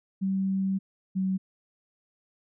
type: tone pair in turn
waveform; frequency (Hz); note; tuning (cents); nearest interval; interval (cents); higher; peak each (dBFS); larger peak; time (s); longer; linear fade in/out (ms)
sine; 192.3 / 189.32; G3 / F#3; -33 / +40; unison; 27; first; -24; neither; 0.21-0.79 / 1.15-1.38; first; 20
effects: none